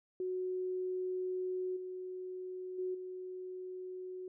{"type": "tone with level steps", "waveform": "sine", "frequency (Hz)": 368.7, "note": "F#4", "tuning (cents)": -6, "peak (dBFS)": [-34, -40, -34, -41], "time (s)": [0.2, 4.28], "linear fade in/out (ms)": 2, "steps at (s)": [1.76, 2.78, 2.94], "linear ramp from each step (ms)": 10, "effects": []}